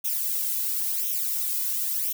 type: noise with flanger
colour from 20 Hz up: violet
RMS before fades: -27 dBFS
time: 0.04-2.13 s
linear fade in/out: 10 ms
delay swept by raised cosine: 0.32 to 2.02 ms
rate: 0.96 Hz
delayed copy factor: +0.8
effects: none